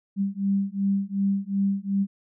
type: beating tone pair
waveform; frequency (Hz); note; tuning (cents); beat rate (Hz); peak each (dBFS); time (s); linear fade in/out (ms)
sine; 196 / 198.7; G3 / G3; 0 / +24; 2.7; -25; 0.16-2.07; 50
effects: none